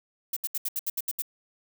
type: noise bursts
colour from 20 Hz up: violet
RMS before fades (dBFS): -29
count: 9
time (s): 0.33-1.221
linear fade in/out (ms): 5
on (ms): 35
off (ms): 72
effects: none